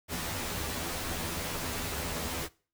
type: noise with comb filter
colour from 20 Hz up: pink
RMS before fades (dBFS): -35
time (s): 0.08-2.49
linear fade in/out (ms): 50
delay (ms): 12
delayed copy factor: +0.9
effects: noise-tail reverb RT60 0.4 s tail -22 dB re dry